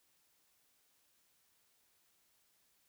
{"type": "silence", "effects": ["white hiss -74 dBFS RMS until 2.88 s"]}